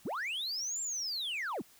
sine linear two-way sweep, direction up then down, 117.8 to 7459 to 138.1 Hz, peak -31 dBFS, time 0.05-1.62 s, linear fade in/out 10 ms, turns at 0.81 s, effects tanh soft clip ceiling -33 dBFS + white hiss -61 dBFS RMS until 1.79 s

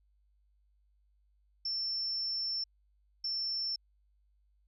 sine tone bursts at uneven times, 5380 Hz, E8, 34 cents sharp, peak -32 dBFS, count 2, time 1.65-2.64 / 3.24-3.76 s, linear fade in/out 5 ms, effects added 50 Hz sine -67 dBFS peak until 4.67 s

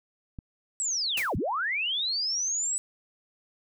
click, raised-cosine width 5 ms, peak -26 dBFS, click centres 0.388 s
sine linear two-way sweep, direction down then up, 7980 to 51.8 to 7980 Hz, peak -26 dBFS, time 0.8-2.78 s, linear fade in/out 0 ms, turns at 1.36 s
white noise with exponential decay, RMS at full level -30 dBFS, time 1.17-1.36 s, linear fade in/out 5 ms, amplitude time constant 41 ms
effects none

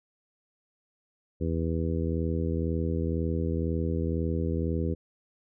harmonic tone, 82 Hz, E2, 9 cents flat, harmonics 1 / 2 / 3 / 4 / 5 / 6, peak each -29 / -32 / -34 / -35 / -36 / -37 dBFS, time 1.4-4.95 s, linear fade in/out 20 ms, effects none

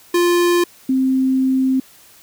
square / sine tone pair in turn, 349.2 / 262.4 Hz, F4 / C4, 0 / +5 cents, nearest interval perfect fourth, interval 495 cents, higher first, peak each -13 dBFS, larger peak neither, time 0.14-0.64 / 0.89-1.8 s, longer second, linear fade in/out 5 ms, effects white hiss -47 dBFS RMS until 2.22 s

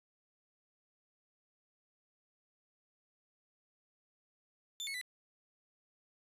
30% pulse tone with pitch steps, 3542 / 2195 / 1990 Hz, A7 / C#7 / B6, +11 / -18 / +13 cents, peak -36 dBFS, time 4.8-5.013 s, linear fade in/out 0 ms, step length 71 ms, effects resampled to 32000 Hz

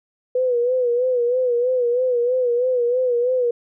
sine tone with vibrato, 493.9 Hz, B4, in tune, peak -16 dBFS, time 0.35-3.51 s, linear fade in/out 5 ms, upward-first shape sine, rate 3.1 Hz, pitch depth 70 cents each way, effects none

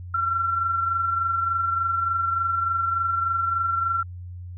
sine tone with amplitude modulation, 1359 Hz, F6, 48 cents flat, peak -19 dBFS, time 0.14-4.03 s, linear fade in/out 5 ms, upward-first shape sine, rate 23.4 Hz, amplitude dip 45%, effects added 89 Hz sine -34 dBFS peak until 4.57 s

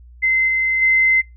sine tone with level steps, 2065 Hz, C7, 23 cents flat, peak -13 / -15 / -11 dBFS, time 0.22-1.22 s, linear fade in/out 20 ms, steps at 0.47 / 0.81 s, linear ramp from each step 20 ms, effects noise-tail reverb RT60 0.2 s tail -24 dB re dry + added 60 Hz sine -40 dBFS peak until 1.36 s

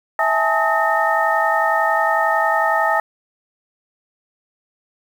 sine tone cluster, 653 / 828 / 879 / 1269 / 1829 Hz, E5 / G#5 / A5 / D#6 / A#6, -17 / -5 / -2 / +34 / -33 cents, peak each -21 dBFS, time 0.19-3 s, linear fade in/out 2 ms, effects 7-bit

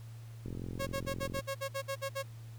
click train, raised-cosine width 3 ms, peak -28 dBFS, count 42, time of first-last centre 0.46-1.39 s, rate 44.1 Hz
sawtooth tone bursts, 546 Hz, C#5, 26 cents flat, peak -30 dBFS, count 11, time 0.79-2.23 s, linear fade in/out 20 ms, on 80 ms, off 56 ms
effects added 114 Hz sine -45 dBFS peak until 2.58 s + pink hiss -61 dBFS RMS until 2.58 s

